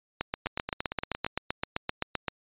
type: two click trains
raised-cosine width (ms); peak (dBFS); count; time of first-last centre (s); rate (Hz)
0.3; -15 / -12; 8 / 17; 0.46-1.265 / 0.21-2.283; 8.7 / 7.72
effects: resampled to 8000 Hz